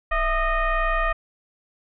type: tone with frequency modulation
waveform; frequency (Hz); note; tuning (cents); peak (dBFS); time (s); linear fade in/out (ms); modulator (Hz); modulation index
sine; 597; D5; +28; -19; 0.11-1.13; 10; 628; 2.3
effects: none